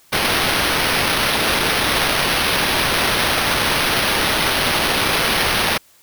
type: noise with sample-and-hold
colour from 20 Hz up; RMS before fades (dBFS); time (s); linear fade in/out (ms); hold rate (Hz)
white; -18; 0.12-5.78; 10; 7350
effects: white hiss -52 dBFS RMS until 6.02 s